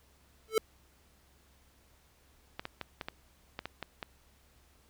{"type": "tone with exponential growth", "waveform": "square", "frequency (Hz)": 440, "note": "A4", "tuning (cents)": 0, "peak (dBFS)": -21, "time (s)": [0.48, 0.58], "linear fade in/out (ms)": 2, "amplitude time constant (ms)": 20}
{"type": "clicks", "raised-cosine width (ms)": 0.3, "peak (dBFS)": -21, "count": 9, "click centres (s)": [2.595, 2.654, 2.813, 3.012, 3.085, 3.591, 3.656, 3.827, 4.028]}
{"effects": ["added 67 Hz sine -66 dBFS peak until 4.89 s", "pink hiss -66 dBFS RMS until 4.89 s"]}